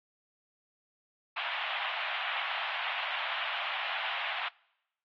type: band-pass noise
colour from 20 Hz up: white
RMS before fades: -35 dBFS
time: 1.36-4.49 s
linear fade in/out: 10 ms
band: 680 to 3300 Hz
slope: 48 dB/octave
effects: noise-tail reverb RT60 0.9 s tail -26 dB re dry + AAC 32 kbps

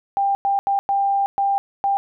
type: tone bursts at uneven times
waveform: sine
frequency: 794 Hz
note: G5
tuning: 22 cents sharp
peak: -16 dBFS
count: 6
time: 0.17-0.35 / 0.45-0.59 / 0.67-0.79 / 0.89-1.26 / 1.38-1.58 / 1.84-1.97 s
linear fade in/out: 0 ms
effects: none

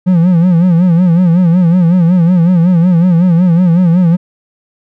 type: tone with vibrato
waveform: triangle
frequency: 174.61 Hz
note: F3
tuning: in tune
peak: -3 dBFS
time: 0.06-4.17 s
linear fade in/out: 20 ms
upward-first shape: sine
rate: 5.4 Hz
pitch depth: 110 cents each way
effects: none

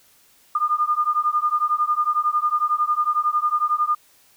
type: beating tone pair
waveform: sine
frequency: 1208 / 1219 Hz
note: D6 / D#6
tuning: +48 / -36 cents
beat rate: 11 Hz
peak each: -21 / -21 dBFS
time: 0.55-3.95 s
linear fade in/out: 5 ms
effects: white hiss -56 dBFS RMS until 4.36 s

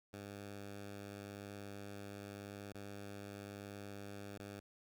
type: tone with dropouts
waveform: 10% pulse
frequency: 100.9 Hz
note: G#2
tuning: 49 cents flat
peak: -39 dBFS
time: 0.13-4.6 s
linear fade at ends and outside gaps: 5 ms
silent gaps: 2.725-2.746 / 4.379-4.395 s
effects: none

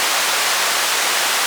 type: band-pass noise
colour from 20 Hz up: pink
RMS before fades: -18 dBFS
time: 0-1.46 s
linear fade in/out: 0 ms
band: 850 to 9600 Hz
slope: 12 dB/octave
effects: none

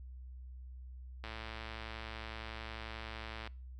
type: click train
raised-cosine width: 0.3 ms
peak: -28 dBFS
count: 249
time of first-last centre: 1.24-3.474 s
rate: 111 Hz
effects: noise-tail reverb RT60 0.4 s tail -24 dB re dry + added 63 Hz sine -46 dBFS peak until 3.79 s

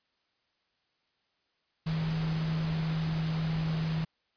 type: tone in noise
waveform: sine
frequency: 160 Hz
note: D#3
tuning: 49 cents sharp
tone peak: -28 dBFS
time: 1.86-4.05 s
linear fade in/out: 10 ms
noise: pink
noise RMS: -40 dBFS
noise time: 1.86-4.05 s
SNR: +9 dB
effects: white hiss -75 dBFS RMS until 4.36 s + resampled to 11025 Hz

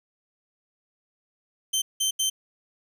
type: tone bursts at uneven times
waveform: 20% pulse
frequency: 3107 Hz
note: G7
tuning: 16 cents flat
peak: -17 dBFS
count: 3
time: 1.73-1.82 / 2-2.11 / 2.19-2.3 s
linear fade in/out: 10 ms
effects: none

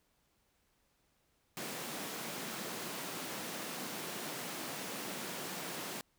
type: high-pass noise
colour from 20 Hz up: pink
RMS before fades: -42 dBFS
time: 1.57-6.01 s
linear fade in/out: 0 ms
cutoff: 170 Hz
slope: 24 dB/octave
effects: pink hiss -75 dBFS RMS until 6.18 s

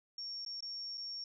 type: tone with dropouts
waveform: sine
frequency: 5510 Hz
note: F8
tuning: 24 cents flat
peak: -40 dBFS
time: 0.18-1.24 s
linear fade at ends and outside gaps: 2 ms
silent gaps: 0.45-0.462 / 0.606-0.625 / 0.974-0.978 s
effects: none

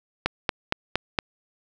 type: click train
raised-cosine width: 0.3 ms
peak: -5 dBFS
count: 5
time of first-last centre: 0.26-1.188 s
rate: 4.31 Hz
effects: none

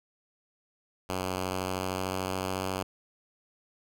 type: tone with pitch glide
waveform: 5% pulse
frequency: 92.8 to 94.31 Hz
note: F#2 to F#2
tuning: +6 to +34 cents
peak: -19 dBFS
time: 1.09-2.83 s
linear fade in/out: 5 ms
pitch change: +28 cents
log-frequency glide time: 1.36-2.65 s
effects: none

